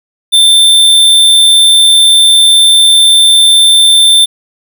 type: tone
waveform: square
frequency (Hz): 3561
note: A7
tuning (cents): +20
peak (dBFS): -3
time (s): 0.32-4.26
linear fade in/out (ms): 20
effects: none